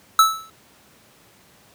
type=tone with exponential decay; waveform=square; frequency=1309 Hz; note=E6; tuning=13 cents flat; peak=-8 dBFS; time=0.19-0.5 s; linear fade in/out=2 ms; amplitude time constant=66 ms; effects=pink hiss -53 dBFS RMS until 1.74 s + high-pass 100 Hz 12 dB/octave